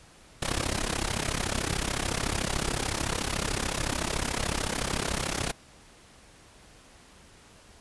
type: noise with amplitude modulation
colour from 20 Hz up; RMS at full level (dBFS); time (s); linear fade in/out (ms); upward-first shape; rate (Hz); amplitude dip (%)
pink; -26; 0.42-5.52; 5; sine; 33.7; 85
effects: pink hiss -54 dBFS RMS until 7.8 s + resampled to 24000 Hz